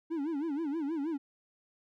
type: tone with vibrato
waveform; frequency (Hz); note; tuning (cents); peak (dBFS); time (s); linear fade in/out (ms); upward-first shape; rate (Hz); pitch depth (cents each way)
triangle; 304.3; D#4; -38; -29; 0.1-1.18; 20; sine; 6.3; 180
effects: none